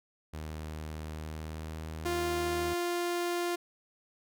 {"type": "tone with pitch glide", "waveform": "sawtooth", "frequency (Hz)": [77.7, 79.2], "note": ["D#2", "D#2"], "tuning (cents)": [-2, 31], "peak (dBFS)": -34, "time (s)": [0.33, 2.74], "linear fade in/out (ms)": 10, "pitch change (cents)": 33, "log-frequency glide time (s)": [1.1, 1.87]}
{"type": "tone", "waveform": "sawtooth", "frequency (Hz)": 349, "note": "F4", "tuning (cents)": -1, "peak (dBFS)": -26, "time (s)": [2.05, 3.56], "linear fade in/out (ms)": 10}
{"effects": []}